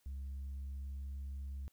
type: tone with pitch glide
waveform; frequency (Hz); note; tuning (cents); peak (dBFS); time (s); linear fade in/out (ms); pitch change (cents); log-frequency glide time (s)
sine; 68 to 68.51; C#2 to C#2; -33 to -20; -38; 0.06-1.68; 0; +13; 0.27-1.15
effects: tanh soft clip ceiling -39 dBFS + white hiss -75 dBFS RMS until 1.72 s